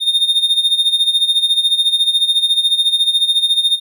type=tone with tremolo; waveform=triangle; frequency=3662 Hz; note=A#7; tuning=32 cents flat; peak=-7 dBFS; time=0-3.8 s; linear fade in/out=50 ms; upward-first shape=sine; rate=14 Hz; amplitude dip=75%; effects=none